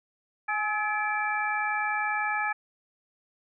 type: tone cluster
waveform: sine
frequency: 839 / 1285 / 1709 / 2335 Hz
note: G#5 / E6 / G#6 / D7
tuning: +17 / -45 / +49 / -11 cents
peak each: -30 / -33 / -30 / -33 dBFS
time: 0.48-2.53 s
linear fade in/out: 10 ms
effects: none